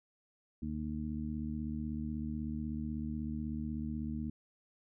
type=harmonic tone; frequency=76.2 Hz; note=D#2; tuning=36 cents flat; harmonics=1 / 2 / 3 / 4; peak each=-41 / -43 / -38 / -45 dBFS; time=0.62-4.3 s; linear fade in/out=5 ms; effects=none